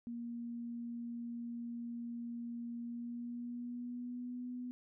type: tone with pitch glide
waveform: sine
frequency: 236.1 to 247.7 Hz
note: A#3 to B3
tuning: +22 to +5 cents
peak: -40 dBFS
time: 0.07-4.71 s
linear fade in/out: 0 ms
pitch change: +83 cents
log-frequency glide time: 2.8-4.48 s
effects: none